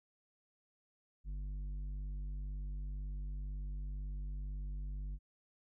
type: tone with tanh clipping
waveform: sine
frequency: 49 Hz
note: G1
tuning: in tune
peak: -40 dBFS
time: 1.24-5.19 s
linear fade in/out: 50 ms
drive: 8 dB
effects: none